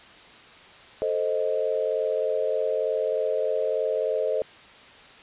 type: chord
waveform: sine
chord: A diminished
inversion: none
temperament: equal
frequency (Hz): 440 / 523.3 / 622.3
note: A4 / C5 / Eb5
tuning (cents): 0 / 0 / 0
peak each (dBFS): -27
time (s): 1.02-4.42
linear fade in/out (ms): 0
effects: white hiss -48 dBFS RMS until 5.22 s + resampled to 8000 Hz